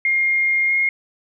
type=tone with pitch glide; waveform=sine; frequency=2127 to 2143 Hz; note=C7 to C7; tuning=+28 to +41 cents; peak=-15 dBFS; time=0.05-0.89 s; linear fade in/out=2 ms; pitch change=+13 cents; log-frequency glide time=0.67-0.72 s; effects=none